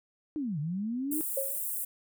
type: linear two-way sweep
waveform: sine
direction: down then up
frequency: 317.7 to 140.3 to 317.7 Hz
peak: -30 dBFS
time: 0.36-1.21 s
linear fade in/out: 0 ms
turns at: 0.59 s
type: high-pass noise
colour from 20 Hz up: white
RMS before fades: -34 dBFS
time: 1.11-1.85 s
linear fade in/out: 10 ms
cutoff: 8400 Hz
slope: 48 dB/octave
type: tone with exponential decay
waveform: sine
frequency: 544 Hz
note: C#5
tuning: 33 cents flat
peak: -26 dBFS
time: 1.37-1.63 s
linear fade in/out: 5 ms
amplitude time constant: 55 ms
effects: none